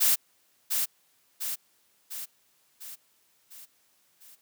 blue noise with echo, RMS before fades -22 dBFS, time 0-0.16 s, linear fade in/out 20 ms, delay 700 ms, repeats 6, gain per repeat -5 dB, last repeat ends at 4.36 s, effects white hiss -67 dBFS RMS until 4.41 s + high-pass 100 Hz 12 dB/octave

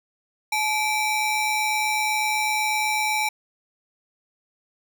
40% pulse ring-modulated tone, 1586 Hz, G6, 20 cents sharp, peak -17 dBFS, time 0.52-3.29 s, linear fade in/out 5 ms, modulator 729 Hz, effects none

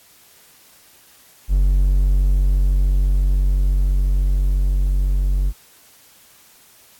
triangle tone with level ramp, 47 Hz, F#1, 28 cents sharp, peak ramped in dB -10 to -13 dBFS, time 1.48-5.53 s, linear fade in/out 50 ms, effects white hiss -50 dBFS RMS until 6.99 s + AAC 64 kbps

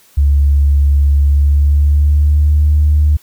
sine tone with pitch glide, 71 to 75 Hz, C#2 to D2, +42 to +37 cents, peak -6 dBFS, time 0.17-3.17 s, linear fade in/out 10 ms, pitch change +95 cents, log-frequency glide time 1.21-2.7 s, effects tanh soft clip ceiling -2 dBFS + white hiss -48 dBFS RMS until 3.22 s

